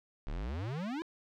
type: exponential sweep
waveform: square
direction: up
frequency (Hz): 32.65 to 346.4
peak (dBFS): -36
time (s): 0.27-1.02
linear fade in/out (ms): 0
effects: low-pass 4000 Hz 12 dB/octave + 11-bit